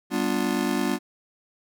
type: chord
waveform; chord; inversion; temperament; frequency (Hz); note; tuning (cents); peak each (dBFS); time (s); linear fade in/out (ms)
square; G dominant seventh; none; just; 196 / 245 / 294 / 352.8; G3 / B3 / D4 / F4; 0 / -14 / +2 / +18; -30 / -28 / -29 / -30; 0.1-0.99; 50
effects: none